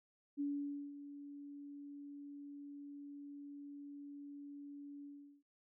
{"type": "tone with ADSR envelope", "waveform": "sine", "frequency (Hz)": 285.7, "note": "D4", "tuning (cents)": -48, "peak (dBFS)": -35, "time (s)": [0.37, 5.43], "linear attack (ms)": 34, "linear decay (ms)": 520, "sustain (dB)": -13, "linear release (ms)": 390, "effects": []}